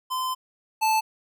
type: tone pair in turn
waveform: square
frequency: 1028 / 876.1 Hz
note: C6 / A5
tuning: -31 / -8 cents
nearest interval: minor third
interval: 277 cents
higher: first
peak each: -26 / -20 dBFS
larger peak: second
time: 0.1-0.35 / 0.81-1.01 s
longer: first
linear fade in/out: 20 ms
effects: none